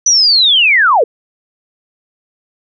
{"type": "linear sweep", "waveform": "sine", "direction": "down", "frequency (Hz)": [6000, 405.9], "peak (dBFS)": -6, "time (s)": [0.06, 1.04], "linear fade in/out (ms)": 5, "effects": []}